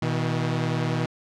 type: tone pair together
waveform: sawtooth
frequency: 122.1 / 159.3 Hz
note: B2 / D#3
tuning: -19 / +41 cents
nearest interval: perfect fourth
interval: 460 cents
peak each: -22 / -22 dBFS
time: 0.02-1.06 s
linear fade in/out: 5 ms
effects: low-pass 5000 Hz 12 dB/octave